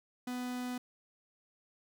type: tone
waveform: 45% pulse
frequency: 248.7 Hz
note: B3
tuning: 12 cents sharp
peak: -36 dBFS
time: 0.27-0.78 s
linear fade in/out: 5 ms
effects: none